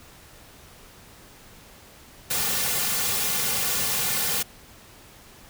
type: noise with comb filter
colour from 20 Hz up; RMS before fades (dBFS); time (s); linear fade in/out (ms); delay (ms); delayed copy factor
white; -25; 2.3-4.43; 10; 3.1; -0.85
effects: pink hiss -49 dBFS RMS until 5.49 s